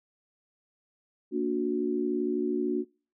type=chord; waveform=sine; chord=Bb augmented; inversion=none; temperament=just; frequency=233.1 / 291.4 / 364.2 Hz; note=Bb3 / D4 / F#4; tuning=0 / -13 / -27 cents; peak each=-32 / -30 / -29 dBFS; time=1.31-2.85 s; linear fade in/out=50 ms; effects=noise-tail reverb RT60 0.4 s tail -26 dB re dry